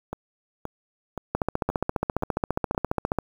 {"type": "two click trains", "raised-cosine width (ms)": 1, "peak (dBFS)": [-17, -9], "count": [6, 28], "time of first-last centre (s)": [[0.13, 2.748], [1.35, 3.187]], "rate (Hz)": [1.91, 14.7], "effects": ["7-bit"]}